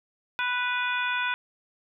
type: harmonic tone with a mistuned harmonic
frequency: 493.9 Hz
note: B4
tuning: in tune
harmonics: 2 / 3 / 4 / 5 / 6 / 7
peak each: -31 / -28 / -38 / -31 / -44 / -36 dBFS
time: 0.39-1.34 s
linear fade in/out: 0 ms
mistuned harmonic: 6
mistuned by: -45 cents
effects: none